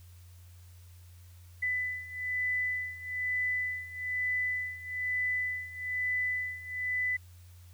sine beating tone pair, 1997 / 1998.1 Hz, B6 / B6, +19 / +20 cents, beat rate 1.1 Hz, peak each -35 / -32 dBFS, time 1.62-7.17 s, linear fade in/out 10 ms, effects added 88 Hz sine -50 dBFS peak until 7.73 s + white hiss -63 dBFS RMS until 7.73 s

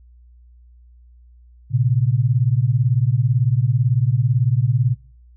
sine beating tone pair, 115.4 / 133.4 Hz, A#2 / C3, -17 / +34 cents, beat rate 18 Hz, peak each -17 dBFS, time 1.7-4.96 s, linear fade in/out 50 ms, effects noise-tail reverb RT60 0.5 s tail -24 dB re dry + added 60 Hz sine -45 dBFS peak until 5.36 s

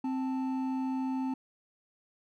triangle tone pair together, 262.1 / 880 Hz, C4 / A5, +3 / 0 cents, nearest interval octave + major sixth, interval 2097 cents, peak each -28 / -38 dBFS, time 0.04-1.34 s, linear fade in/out 5 ms, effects none

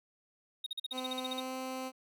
triangle tone bursts, 3737 Hz, A#7, 4 cents sharp, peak -33 dBFS, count 12, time 0.64-1.401 s, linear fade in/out 5 ms, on 24 ms, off 43 ms
15% pulse tone with pitch glide, 256.9 to 259.7 Hz, C4 to C4, -32 to -13 cents, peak -31 dBFS, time 0.91-1.92 s, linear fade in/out 50 ms, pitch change +19 cents, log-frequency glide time 1.23-1.56 s
effects none

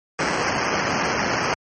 blue noise with sample-and-hold, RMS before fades -22 dBFS, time 0.19-1.54 s, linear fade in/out 2 ms, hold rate 3675 Hz, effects high-pass 100 Hz 12 dB/octave + MP3 32 kbps

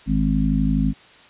harmonic tone, 52.1 Hz, G#1, 6 cents sharp, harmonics 1 / 3 / 4 / 5, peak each -22 / -22 / -22 / -22 dBFS, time 0.06-0.94 s, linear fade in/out 50 ms, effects white hiss -48 dBFS RMS until 1.29 s + resampled to 8000 Hz

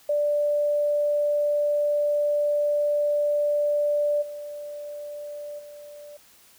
sine tone with level steps, 587.3 Hz, D5, in tune, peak -20 / -33 / -40 dBFS, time 0.09-6.17 s, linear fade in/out 5 ms, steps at 4.21 / 5.58 s, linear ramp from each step 20 ms, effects white hiss -55 dBFS RMS until 6.58 s

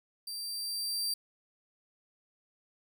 sawtooth tone with level ramp, 4699 Hz, D8, in tune, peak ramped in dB -35 to -27 dBFS, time 0.27-1.14 s, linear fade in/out 5 ms, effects none

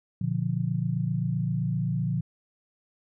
sine chord, Bb major, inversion none, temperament equal with one note detuned, 119.33 / 146.83 / 174.61 Hz, Bb2 / D3 / F3, +41 / 0 / 0 cents, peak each -29 dBFS, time 0.21-2.21 s, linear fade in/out 5 ms, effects none

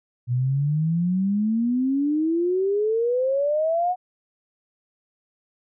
sine exponential sweep, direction up, 119.8 to 740 Hz, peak -19 dBFS, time 0.27-3.96 s, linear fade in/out 50 ms, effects none

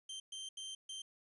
sawtooth tone bursts at uneven times, 3136 Hz, G7, in tune, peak -40 dBFS, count 4, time 0.09-0.2 / 0.32-0.49 / 0.57-0.75 / 0.89-1.02 s, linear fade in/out 5 ms, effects resampled to 24000 Hz + 12-bit

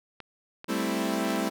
clicks, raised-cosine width 0.3 ms, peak -25 dBFS, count 2, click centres 0.203 / 0.644 s
sawtooth chord, A minor seventh, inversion third, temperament equal, 196 / 220 / 261.6 / 329.6 Hz, G3 / A3 / C4 / E4, 0 / 0 / 0 / 0 cents, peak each -28 dBFS, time 0.68-1.5 s, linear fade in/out 20 ms
effects none

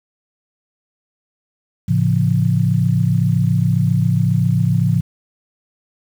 sine chord, A augmented, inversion none, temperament just, 110 / 137.5 / 171.88 Hz, A2 / C#3 / E#3, 0 / -14 / -27 cents, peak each -17 dBFS, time 1.88-5.01 s, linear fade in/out 10 ms, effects 7-bit

